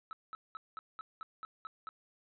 triangle tone bursts, 1302 Hz, E6, 22 cents flat, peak -39 dBFS, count 9, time 0.11-1.89 s, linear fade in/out 0 ms, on 20 ms, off 200 ms, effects resampled to 11025 Hz

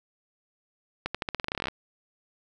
accelerating click train, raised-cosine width 0.3 ms, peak -13 dBFS, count 17, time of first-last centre 1.06-1.684 s, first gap 86 ms, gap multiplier 0.88, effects none

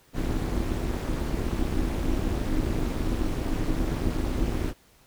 brown noise with amplitude modulation, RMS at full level -23 dBFS, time 0.13-4.74 s, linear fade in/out 50 ms, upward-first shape sine, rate 289 Hz, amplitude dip 85%, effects pink hiss -59 dBFS RMS until 5.06 s

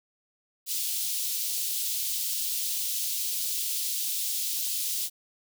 white high-pass noise, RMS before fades -30 dBFS, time 0.66-5.1 s, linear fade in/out 50 ms, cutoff 3200 Hz, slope 24 dB/octave, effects none

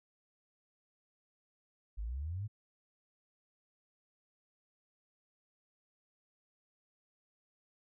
sine exponential sweep, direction up, 48.6 to 111.4 Hz, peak -36 dBFS, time 1.97-2.48 s, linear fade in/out 20 ms, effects none

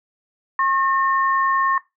sine tone pair together, 1081 / 1818 Hz, C#6 / A#6, -44 / -44 cents, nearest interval major sixth, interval 900 cents, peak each -17 / -23 dBFS, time 0.59-1.78 s, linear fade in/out 2 ms, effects noise-tail reverb RT60 0.2 s tail -18 dB re dry

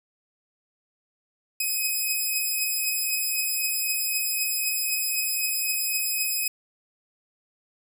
5% pulse beating tone pair, 2528 / 2531.9 Hz, D#7 / D#7, +27 / +30 cents, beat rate 3.9 Hz, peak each -22 / -16 dBFS, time 1.6-6.48 s, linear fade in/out 5 ms, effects none

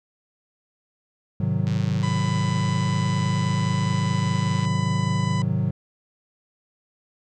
triangle chord, Ab dominant seventh, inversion none, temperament equal with one note detuned, 105.76 / 130.81 / 155.56 / 185 Hz, Ab2 / C3 / Eb3 / Gb3, +32 / 0 / 0 / 0 cents, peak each -24 dBFS, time 1.4-5.71 s, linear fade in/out 5 ms
click train, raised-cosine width 0.2 ms, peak -21 dBFS, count 326, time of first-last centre 1.67-4.652 s, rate 109 Hz
harmonic tone, 998 Hz, B5, 18 cents sharp, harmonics 1 / 2 / 3 / 4 / 5 / 6 / 7 / 8, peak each -31 / -37 / -41 / -43 / -45 / -47 / -48 / -49 dBFS, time 2.03-5.42 s, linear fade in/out 2 ms
effects none

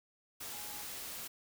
sine tone in noise, 830.6 Hz, G#5, in tune, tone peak -53 dBFS, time 0.52-0.83 s, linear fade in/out 10 ms, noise white, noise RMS -44 dBFS, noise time 0.4-1.28 s, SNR -12 dB, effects none

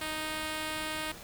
5% pulse tone, 311.1 Hz, D#4, in tune, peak -22 dBFS, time 0.01-1.12 s, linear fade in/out 5 ms, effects pink hiss -47 dBFS RMS until 1.23 s

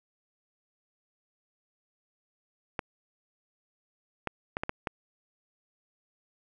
clicks, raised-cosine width 0.5 ms, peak -15 dBFS, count 6, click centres 2.792 / 4.273 / 4.569 / 4.635 / 4.694 / 4.872 s, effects none

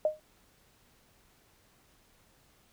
sine tone with exponential decay, 616 Hz, D#5, 17 cents flat, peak -20 dBFS, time 0.05-0.2 s, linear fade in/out 2 ms, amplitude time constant 32 ms, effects pink hiss -65 dBFS RMS until 2.72 s

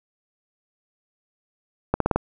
accelerating click train, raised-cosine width 1 ms, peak -5 dBFS, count 5, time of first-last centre 1.94-2.16 s, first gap 63 ms, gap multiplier 0.91, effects none

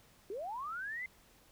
sine linear sweep, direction up, 364.2 to 2093 Hz, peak -38 dBFS, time 0.3-1.06 s, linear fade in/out 2 ms, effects pink hiss -64 dBFS RMS until 1.51 s

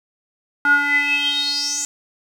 square tone with band-pass filter sweep, 287.1 Hz, D4, 39 cents flat, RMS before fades -19 dBFS, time 0.65-1.85 s, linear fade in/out 2 ms, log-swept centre 1300 to 7200 Hz, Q 9.5, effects 8-bit

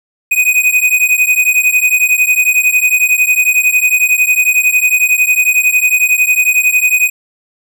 square beating tone pair, 2489 / 2500 Hz, D#7 / D#7, 0 / +8 cents, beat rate 11 Hz, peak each -12 dBFS, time 0.31-7.1 s, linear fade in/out 10 ms, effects none

